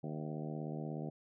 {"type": "harmonic tone with a mistuned harmonic", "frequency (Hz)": 76.7, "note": "D#2", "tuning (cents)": -24, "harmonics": [2, 3, 4, 5, 6, 7, 8, 9, 10], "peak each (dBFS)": [-41, -45, -47, -49, -51, -52, -53, -54, -55], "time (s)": [0.03, 1.1], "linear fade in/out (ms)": 10, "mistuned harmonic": 8, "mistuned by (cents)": 48, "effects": []}